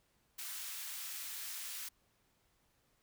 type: high-pass noise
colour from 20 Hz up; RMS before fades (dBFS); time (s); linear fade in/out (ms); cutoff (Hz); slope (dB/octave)
white; -44; 0.38-1.89; 10; 1400; 12
effects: pink hiss -75 dBFS RMS until 3.02 s